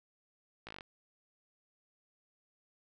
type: slowing click train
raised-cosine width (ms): 0.3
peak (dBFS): -29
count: 8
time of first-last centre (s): 0.67-0.808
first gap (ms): 17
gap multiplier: 1.05
effects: none